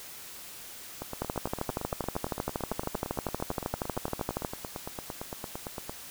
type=two click trains; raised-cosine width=1 ms; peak=-21 / -15 dBFS; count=44 / 42; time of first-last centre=1.02-5.895 / 1.22-4.448 s; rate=8.82 / 12.7 Hz; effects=white hiss -45 dBFS RMS until 6.1 s